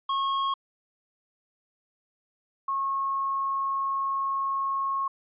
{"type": "tone pair in turn", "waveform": ["square", "sine"], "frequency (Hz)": [1090, 1090], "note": ["C#6", "C#6"], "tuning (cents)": [-29, -29], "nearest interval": "unison", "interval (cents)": 0, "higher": "neither", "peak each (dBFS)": -25, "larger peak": "neither", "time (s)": [[0.09, 0.54], [2.68, 5.08]], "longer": "second", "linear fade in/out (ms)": 5, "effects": ["resampled to 8000 Hz"]}